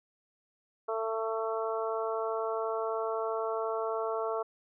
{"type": "harmonic tone", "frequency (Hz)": 223, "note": "A3", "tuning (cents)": 23, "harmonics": [2, 3, 4, 5, 6], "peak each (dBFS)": [-33, -35, -40, -38, -40], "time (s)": [0.88, 4.43], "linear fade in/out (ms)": 10, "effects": []}